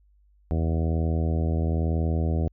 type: harmonic tone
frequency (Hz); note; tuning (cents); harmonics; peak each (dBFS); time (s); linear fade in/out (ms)
81; E2; -30; 1 / 2 / 3 / 4 / 5 / 6 / 7 / 8 / 9; -23 / -29 / -33 / -35 / -37 / -39 / -40 / -41 / -42; 0.51-2.48; 0
effects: added 50 Hz sine -57 dBFS peak until 2.52 s